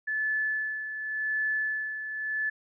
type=tone with tremolo; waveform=sine; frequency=1734 Hz; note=A6; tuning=26 cents flat; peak=-25 dBFS; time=0.07-2.5 s; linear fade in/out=10 ms; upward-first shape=sine; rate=0.89 Hz; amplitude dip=60%; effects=none